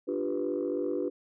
sine chord, G dominant seventh, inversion second, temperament equal, 293.7 / 349.2 / 392 / 493.9 Hz, D4 / F4 / G4 / B4, 0 / 0 / 0 / 0 cents, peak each -33 dBFS, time 0.07-1.1 s, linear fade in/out 20 ms, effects tanh soft clip ceiling -21 dBFS

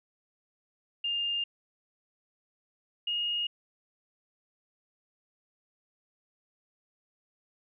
sine tone pair in turn, 2811 / 2860 Hz, F7 / F7, +11 / +41 cents, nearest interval unison, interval 30 cents, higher second, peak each -28 dBFS, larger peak neither, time 1.04-1.44 / 3.07-3.47 s, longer neither, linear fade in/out 5 ms, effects none

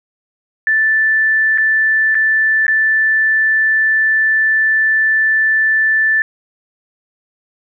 sine tone with dropouts, 1760 Hz, A6, in tune, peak -10 dBFS, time 0.67-6.22 s, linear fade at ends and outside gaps 1 ms, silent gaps 1.576-1.582 / 2.146-2.152 / 2.667-2.681 s, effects none

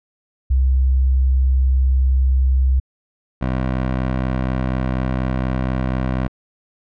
sine / 15% pulse tone pair in turn, 65.2 / 64.15 Hz, C2 / C2, -5 / -34 cents, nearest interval unison, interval 29 cents, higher first, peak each -12 dBFS, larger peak neither, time 0.5-2.8 / 3.41-6.28 s, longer second, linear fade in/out 10 ms, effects low-pass 2000 Hz 12 dB/octave

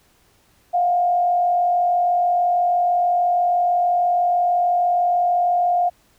sine tone with frequency modulation, 709 Hz, F5, 26 cents sharp, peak -15 dBFS, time 0.73-5.9 s, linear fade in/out 20 ms, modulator 46.2 Hz, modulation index 0.41, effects pink hiss -58 dBFS RMS until 6.18 s

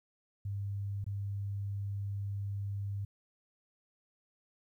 sine tone with dropouts, 100 Hz, G2, 35 cents sharp, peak -34 dBFS, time 0.45-3.05 s, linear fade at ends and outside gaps 5 ms, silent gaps 1.043-1.064 s, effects 12-bit

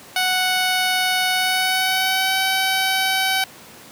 10% pulse tone with pitch glide, 740 to 763 Hz, F#5 to G5, 0 to -47 cents, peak -9 dBFS, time 0.16-3.44 s, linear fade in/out 2 ms, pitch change +53 cents, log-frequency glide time 1.32-2.36 s, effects pink hiss -42 dBFS RMS until 3.91 s + high-pass 150 Hz 12 dB/octave

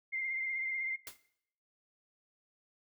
sine tone with vibrato, 2103 Hz, C7, 8 cents sharp, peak -33 dBFS, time 0.12-0.97 s, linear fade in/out 20 ms, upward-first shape sine, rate 16 Hz, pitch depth 31 cents each way
white noise with exponential decay, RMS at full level -41 dBFS, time 1.07-1.2 s, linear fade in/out 0 ms, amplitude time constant 28 ms
effects noise-tail reverb RT60 0.7 s tail -17 dB re dry

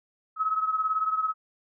sine beating tone pair, 1280 / 1298 Hz, D#6 / E6, +49 / -27 cents, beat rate 18 Hz, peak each -25 / -30 dBFS, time 0.36-1.34 s, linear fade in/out 50 ms, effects none

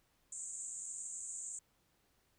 pink band-pass noise, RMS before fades -45 dBFS, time 0.32-1.59 s, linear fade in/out 5 ms, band 6900 to 8400 Hz, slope 96 dB/octave, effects pink hiss -75 dBFS RMS until 2.38 s

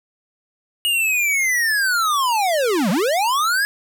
square linear two-way sweep, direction down then up, 2886 to 164.81 to 1702 Hz, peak -17 dBFS, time 0.85-3.65 s, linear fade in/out 0 ms, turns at 2.9 s, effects none

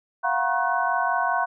sine tone cluster, 693 / 738 / 956 / 1087 / 1501 Hz, F5 / F#5 / A#5 / C#6 / F#6, -14 / -5 / +43 / -34 / +24 cents, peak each -27 dBFS, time 0.23-1.46 s, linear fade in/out 20 ms, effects none

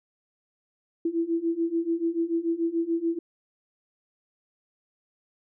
sine beating tone pair, 329.6 / 336.5 Hz, E4 / E4, 0 / +36 cents, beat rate 6.9 Hz, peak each -28 / -26 dBFS, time 1.05-3.19 s, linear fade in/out 5 ms, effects none

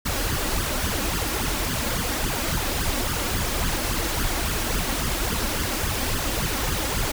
pink noise with flanger, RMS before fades -25 dBFS, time 0.05-7.12 s, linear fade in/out 10 ms, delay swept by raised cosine 0.61 to 3.71 ms, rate 3.6 Hz, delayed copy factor +0.75, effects none

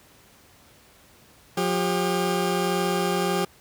20% pulse tone pair together, 178.9 / 399.5 Hz, F3 / G4, +42 / +33 cents, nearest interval octave + major second, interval 1391 cents, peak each -20 dBFS, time 1.57-3.45 s, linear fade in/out 5 ms, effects pink hiss -54 dBFS RMS until 3.6 s + high-pass 60 Hz 12 dB/octave

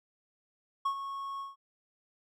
triangle tone with ADSR envelope, 1100 Hz, C#6, 14 cents flat, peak -24 dBFS, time 0.85-1.56 s, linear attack 9 ms, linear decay 81 ms, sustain -10 dB, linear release 160 ms, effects none

